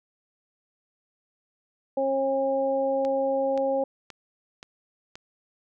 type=harmonic tone; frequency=270.6 Hz; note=C#4; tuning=42 cents flat; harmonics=1 / 2 / 3; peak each=-32 / -23 / -31 dBFS; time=1.97-3.84 s; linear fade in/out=5 ms
type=click train; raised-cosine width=0.2 ms; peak=-23 dBFS; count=5; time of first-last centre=3.05-5.155 s; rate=1.9 Hz
effects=none